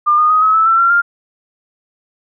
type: tone with pitch steps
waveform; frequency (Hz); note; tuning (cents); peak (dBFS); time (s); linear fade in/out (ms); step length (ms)
sine; 1200 / 1226.6 / 1253.9 / 1281.7 / 1310.1 / 1339.2 / 1368.9 / 1399.3; D6 / D#6 / D#6 / E6 / E6 / E6 / F6 / F6; +37 / -25 / +13 / -49 / -11 / +27 / -35 / +3; -8; 0.06-1.02; 20; 120
effects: none